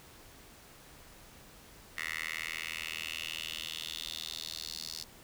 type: tone with high-pass filter sweep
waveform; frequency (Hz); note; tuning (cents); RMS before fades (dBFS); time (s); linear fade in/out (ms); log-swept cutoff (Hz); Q
10% pulse; 79.9; D#2; +47; -40; 1.97-5.04; 10; 1900 to 4700; 4.2
effects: pink hiss -55 dBFS RMS until 5.23 s